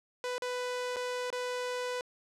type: tone with dropouts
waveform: sawtooth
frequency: 496.8 Hz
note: B4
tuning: 10 cents sharp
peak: -29 dBFS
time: 0.24-2.01 s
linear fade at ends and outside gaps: 1 ms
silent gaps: 0.381-0.421 / 0.961-0.966 / 1.303-1.327 s
effects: low-pass 8000 Hz 12 dB/octave